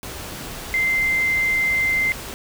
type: tone in noise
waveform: sine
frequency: 2082 Hz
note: C7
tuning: 9 cents flat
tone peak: -17 dBFS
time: 0.74-2.12 s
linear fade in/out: 0 ms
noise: pink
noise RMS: -33 dBFS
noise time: 0.03-2.34 s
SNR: +13 dB
effects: none